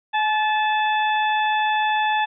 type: harmonic tone with a mistuned harmonic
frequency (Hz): 870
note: A5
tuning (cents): -20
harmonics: 1 / 2 / 3 / 4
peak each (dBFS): -19 / -25 / -29 / -31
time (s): 0.13-2.26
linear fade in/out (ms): 20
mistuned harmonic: 1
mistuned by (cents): -33
effects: none